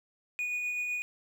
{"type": "tone with tremolo", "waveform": "triangle", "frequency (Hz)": 2463, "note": "D#7", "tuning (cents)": -18, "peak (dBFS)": -28, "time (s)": [0.39, 1.02], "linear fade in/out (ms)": 0, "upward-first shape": "sine", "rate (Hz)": 7.9, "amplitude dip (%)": 25, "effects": []}